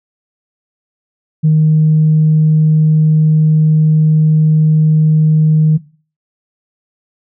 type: tone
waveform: sine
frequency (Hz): 155.56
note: D#3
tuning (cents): 0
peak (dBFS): -5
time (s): 1.43-5.78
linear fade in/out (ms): 20
effects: noise-tail reverb RT60 0.4 s tail -19 dB re dry + tanh soft clip ceiling -2 dBFS